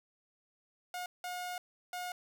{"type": "tone bursts at uneven times", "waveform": "sawtooth", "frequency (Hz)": 719, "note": "F#5", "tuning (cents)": -50, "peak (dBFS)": -34, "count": 3, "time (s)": [[0.94, 1.06], [1.24, 1.58], [1.93, 2.12]], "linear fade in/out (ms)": 2, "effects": []}